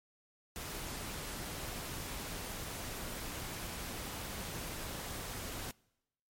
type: noise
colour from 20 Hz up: pink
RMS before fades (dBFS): -42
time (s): 0.56-5.71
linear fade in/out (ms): 0
effects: noise-tail reverb RT60 0.9 s tail -25 dB re dry + MP3 64 kbps